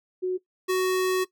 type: tone pair in turn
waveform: sine / square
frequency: 368 / 371.6 Hz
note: F#4 / F#4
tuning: -9 / +7 cents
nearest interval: unison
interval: 16 cents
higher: second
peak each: -23 / -22 dBFS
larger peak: second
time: 0.22-0.38 / 0.68-1.25 s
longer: second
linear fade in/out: 20 ms
effects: noise-tail reverb RT60 0.1 s tail -17 dB re dry